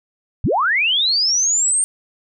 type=linear sweep; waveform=sine; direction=up; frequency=49.24 to 8830 Hz; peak=-14 dBFS; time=0.44-1.84 s; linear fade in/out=0 ms; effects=none